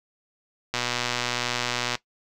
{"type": "click train", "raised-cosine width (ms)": 0.2, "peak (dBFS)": -8, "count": 149, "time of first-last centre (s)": [0.74, 1.953], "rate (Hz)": 122, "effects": ["noise-tail reverb RT60 0.1 s tail -17 dB re dry"]}